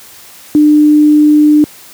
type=tone; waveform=sine; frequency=300 Hz; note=D4; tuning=37 cents sharp; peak=-3 dBFS; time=0.55-1.64 s; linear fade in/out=0 ms; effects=white hiss -36 dBFS RMS until 1.93 s + high-pass 80 Hz 12 dB/octave